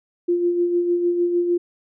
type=tone with tremolo; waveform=sine; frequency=349.2 Hz; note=F4; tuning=in tune; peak=-15 dBFS; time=0.28-1.58 s; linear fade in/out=10 ms; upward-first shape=sine; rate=6.6 Hz; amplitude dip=45%; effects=none